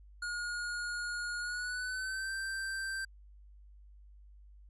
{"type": "tone with pitch glide", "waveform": "square", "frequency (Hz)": [1436, 1566], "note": ["F6", "G6"], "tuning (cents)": [48, -2], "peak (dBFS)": -36, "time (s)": [0.22, 3.05], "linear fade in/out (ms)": 5, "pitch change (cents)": 150, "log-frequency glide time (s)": [1.4, 2.32], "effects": ["added 50 Hz sine -53 dBFS peak until 4.69 s", "resampled to 24000 Hz"]}